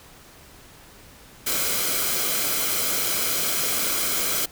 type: noise with comb filter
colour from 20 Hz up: white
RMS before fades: -24 dBFS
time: 1.46-4.46 s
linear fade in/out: 10 ms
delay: 1.1 ms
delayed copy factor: -0.55
effects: pink hiss -48 dBFS RMS until 4.51 s